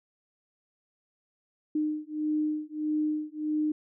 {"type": "beating tone pair", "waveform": "sine", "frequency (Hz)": [304.2, 305.8], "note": ["D#4", "D#4"], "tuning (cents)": [-39, -30], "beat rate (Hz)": 1.6, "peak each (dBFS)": -30, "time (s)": [1.75, 3.72], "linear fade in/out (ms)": 5, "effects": []}